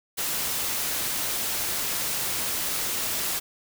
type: noise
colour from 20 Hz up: white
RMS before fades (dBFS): -28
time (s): 0.17-3.4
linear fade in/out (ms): 20
effects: none